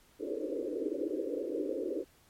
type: band-pass noise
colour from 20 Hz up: pink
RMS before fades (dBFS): -35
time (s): 0.19-2.05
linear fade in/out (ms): 50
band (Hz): 280 to 550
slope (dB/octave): 96
effects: pink hiss -64 dBFS RMS until 2.29 s + MP3 64 kbps